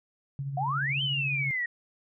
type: tone with tremolo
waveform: sine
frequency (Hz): 138.5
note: C#3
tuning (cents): -1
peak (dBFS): -29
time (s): 0.39-1.51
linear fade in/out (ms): 0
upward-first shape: sine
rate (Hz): 14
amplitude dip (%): 45
type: exponential two-way sweep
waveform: sine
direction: up then down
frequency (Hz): 692 to 3136 to 1872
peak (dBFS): -27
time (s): 0.57-1.66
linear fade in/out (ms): 5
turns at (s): 1.02
effects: none